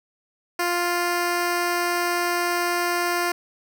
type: tone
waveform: 10% pulse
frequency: 349.8 Hz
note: F4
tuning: 3 cents sharp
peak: -13 dBFS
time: 0.59-3.32 s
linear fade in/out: 5 ms
effects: none